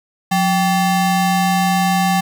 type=ring-modulated tone; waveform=square; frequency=480.7 Hz; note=B4; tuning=47 cents flat; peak=-11 dBFS; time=0.31-2.21 s; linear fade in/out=10 ms; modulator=300 Hz; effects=none